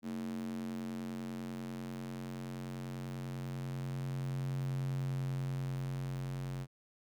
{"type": "tone with high-pass filter sweep", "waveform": "square", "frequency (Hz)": 45.13, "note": "F#1", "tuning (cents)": -42, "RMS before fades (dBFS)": -39, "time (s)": [0.02, 6.67], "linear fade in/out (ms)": 50, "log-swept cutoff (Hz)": [230, 110], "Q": 4.7, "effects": []}